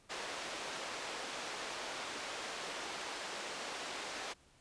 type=band-pass noise; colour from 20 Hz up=pink; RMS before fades=-43 dBFS; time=0.09-4.34 s; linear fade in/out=20 ms; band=470 to 6100 Hz; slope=12 dB/octave; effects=pink hiss -66 dBFS RMS until 4.6 s + resampled to 22050 Hz